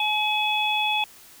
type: harmonic tone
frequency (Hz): 850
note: G#5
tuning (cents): +40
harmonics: 1 / 3 / 4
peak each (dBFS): -25 / -25 / -26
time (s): 0-1.04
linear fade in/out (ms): 2
effects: white hiss -49 dBFS RMS until 1.4 s